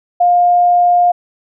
sine tone, 707 Hz, F5, 21 cents sharp, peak -7 dBFS, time 0.2-1.12 s, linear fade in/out 10 ms, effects none

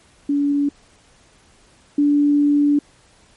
sine tone pair in turn, 285.8 / 290.1 Hz, D4 / D4, -47 / -21 cents, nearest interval unison, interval 26 cents, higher second, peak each -15 / -12 dBFS, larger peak second, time 0.29-0.69 / 1.98-2.79 s, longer second, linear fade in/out 5 ms, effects pink hiss -53 dBFS RMS until 3.36 s + MP3 48 kbps

